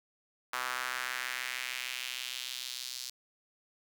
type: tone with high-pass filter sweep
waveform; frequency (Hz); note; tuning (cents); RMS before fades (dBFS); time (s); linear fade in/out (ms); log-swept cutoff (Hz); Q
sawtooth; 126.5; B2; +42; -38; 0.53-3.1; 5; 1200 to 4700; 2
effects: none